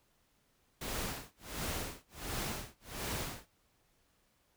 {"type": "noise with tremolo", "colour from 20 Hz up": "pink", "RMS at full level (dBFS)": -37, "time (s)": [0.81, 3.51], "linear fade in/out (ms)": 5, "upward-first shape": "sine", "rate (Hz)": 1.4, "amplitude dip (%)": 100, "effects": ["pink hiss -73 dBFS RMS until 4.56 s"]}